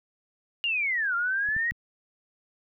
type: linear two-way sweep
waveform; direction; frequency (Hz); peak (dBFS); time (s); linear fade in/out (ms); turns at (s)
sine; down then up; 2865 to 1373 to 1913; -24; 0.64-1.71; 0; 1.15
type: clicks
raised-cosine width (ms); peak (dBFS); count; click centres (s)
5; -36 / -28 / -32; 3; 1.488 / 1.565 / 1.719
effects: none